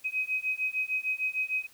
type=beating tone pair; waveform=sine; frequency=2523 / 2529.6 Hz; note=D#7 / D#7; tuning=+23 / +28 cents; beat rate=6.6 Hz; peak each=-31 / -31 dBFS; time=0.04-1.67 s; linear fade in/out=20 ms; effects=white hiss -58 dBFS RMS until 1.73 s